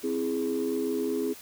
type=chord; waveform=sine; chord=C augmented; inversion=none; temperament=equal; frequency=261.6 / 329.6 / 415.3 Hz; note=C4 / E4 / G#4; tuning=0 / 0 / 0 cents; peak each=-30 / -31 / -28 dBFS; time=0.03-1.34 s; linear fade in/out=20 ms; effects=tanh soft clip ceiling -20 dBFS + white hiss -47 dBFS RMS until 1.41 s